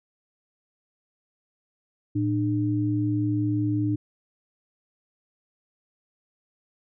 sine tone pair together, 112.45 / 300.9 Hz, A2 / D4, +38 / +42 cents, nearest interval octave + perfect fourth, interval 1704 cents, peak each -25 / -24 dBFS, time 2.15-3.96 s, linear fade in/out 10 ms, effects none

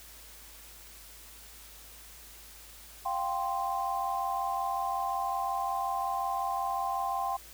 sine chord, F suspended second, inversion none, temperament equal, 698.5 / 784 / 1046.5 Hz, F5 / G5 / C6, 0 / 0 / 0 cents, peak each -36 / -32 / -33 dBFS, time 3.05-7.37 s, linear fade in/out 10 ms, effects added 53 Hz sine -55 dBFS peak until 7.53 s + white hiss -51 dBFS RMS until 7.53 s

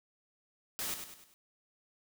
white noise with echo, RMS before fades -37 dBFS, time 0.79-0.94 s, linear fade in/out 0 ms, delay 100 ms, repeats 4, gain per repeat -7 dB, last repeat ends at 1.34 s, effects none

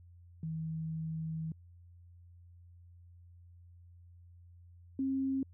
sine tone pair in turn, 160.1 / 268.1 Hz, D#3 / C4, +50 / +42 cents, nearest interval major sixth, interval 892 cents, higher second, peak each -35 / -30 dBFS, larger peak second, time 0.43-1.52 / 4.99-5.43 s, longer first, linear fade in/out 2 ms, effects added 87 Hz sine -54 dBFS peak until 5.53 s

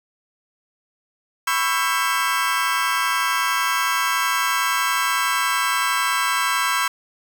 30% pulse chord, C# half-diminished seventh, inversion third, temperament just, 997.9 / 1108.7 / 1330.5 / 1596.6 Hz, B5 / C#6 / E6 / G6, +18 / 0 / +16 / +31 cents, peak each -22 dBFS, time 1.47-6.88 s, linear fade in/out 5 ms, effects 7-bit

